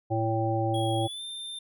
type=harmonic tone; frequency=112 Hz; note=A2; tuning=31 cents sharp; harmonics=1 / 3 / 5 / 7; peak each=-28 / -30 / -32 / -30 dBFS; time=0.1-1.08 s; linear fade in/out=20 ms
type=tone with pitch glide; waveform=square; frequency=3309 to 3588 Hz; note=G#7 to A7; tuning=-7 to +33 cents; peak=-36 dBFS; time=0.74-1.59 s; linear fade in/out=5 ms; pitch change=+140 cents; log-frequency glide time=1-1.22 s
effects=none